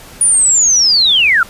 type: linear sweep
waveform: sine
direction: down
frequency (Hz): 9680 to 1318.5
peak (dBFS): -7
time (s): 0.21-1.43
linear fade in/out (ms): 2
effects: pink hiss -36 dBFS RMS until 1.49 s + resampled to 32000 Hz